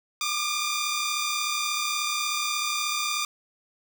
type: tone pair together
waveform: 10% pulse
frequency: 1174.7 / 1211.2 Hz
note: D6 / D#6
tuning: 0 / -47 cents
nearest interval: minor second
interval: 53 cents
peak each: -22 / -19 dBFS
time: 0.21-3.25 s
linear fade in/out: 2 ms
effects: none